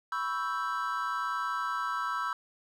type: chord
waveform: triangle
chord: C# half-diminished seventh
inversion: third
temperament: equal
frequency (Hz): 987.8 / 1108.7 / 1318.5 / 1568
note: B5 / C#6 / E6 / G6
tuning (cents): 0 / 0 / 0 / 0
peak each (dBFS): -35 / -35 / -31 / -36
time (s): 0.12-2.33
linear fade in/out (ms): 2
effects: none